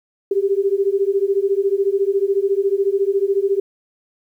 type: beating tone pair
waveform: sine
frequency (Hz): 388 / 402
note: G4 / G4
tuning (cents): -18 / +44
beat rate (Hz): 14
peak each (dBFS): -18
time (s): 0.31-3.6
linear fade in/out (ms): 5
effects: 9-bit